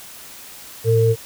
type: tone pair together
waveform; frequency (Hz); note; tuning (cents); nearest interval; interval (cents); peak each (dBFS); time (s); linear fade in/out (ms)
sine; 113.4 / 453.6; A#2 / A#4; -47 / -47; 2 octaves; 2400; -15; 0.84-1.16; 50
effects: white hiss -39 dBFS RMS until 1.25 s